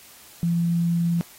sine tone, 170.2 Hz, F3, 44 cents flat, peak -19 dBFS, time 0.43-1.21 s, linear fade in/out 0 ms, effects white hiss -48 dBFS RMS until 1.38 s + AAC 48 kbps

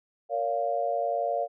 sine chord, Bb minor, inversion none, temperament equal with one note detuned, 466.2 / 567.3 / 698.5 Hz, Bb4 / Db5 / F5, 0 / +40 / 0 cents, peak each -33 / -29 / -28 dBFS, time 0.29-1.48 s, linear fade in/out 50 ms, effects none

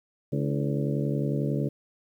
harmonic tone with a mistuned harmonic, 71 Hz, C#2, 42 cents sharp, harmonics 2 / 3 / 4 / 5 / 6 / 7 / 8, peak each -27 / -32 / -33 / -35 / -35 / -38 / -38 dBFS, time 0.32-1.69 s, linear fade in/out 10 ms, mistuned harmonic 5, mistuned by -110 cents, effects 10-bit

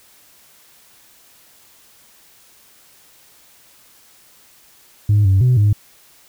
sine tone with pitch steps, 103.7 / 96 / 125.9 / 103.6 Hz, G#2 / G2 / B2 / G#2, -2 / -36 / +34 / -4 cents, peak -8 dBFS, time 5.09-5.73 s, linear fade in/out 5 ms, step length 160 ms, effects tanh soft clip ceiling -8 dBFS + white hiss -50 dBFS RMS until 6.28 s

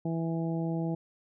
harmonic tone, 164.81 Hz, E3, in tune, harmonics 1 / 2 / 3 / 4 / 5, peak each -30 / -34 / -41 / -41 / -44 dBFS, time 0.05-0.95 s, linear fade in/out 5 ms, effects none

